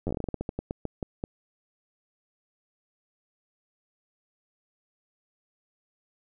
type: slowing click train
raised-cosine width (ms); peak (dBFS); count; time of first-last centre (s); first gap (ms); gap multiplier
2; -17; 18; 0.07-1.239; 10; 1.21
effects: none